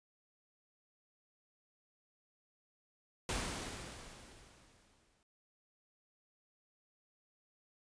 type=noise with exponential decay; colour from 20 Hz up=pink; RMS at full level=-36 dBFS; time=3.29-5.23 s; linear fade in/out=1 ms; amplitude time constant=420 ms; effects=resampled to 22050 Hz